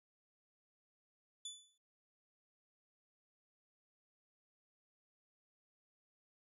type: tone with exponential decay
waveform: 25% pulse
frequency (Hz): 3477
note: A7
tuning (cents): -21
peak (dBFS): -38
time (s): 1.45-1.78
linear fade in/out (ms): 5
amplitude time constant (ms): 71
effects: resampled to 32000 Hz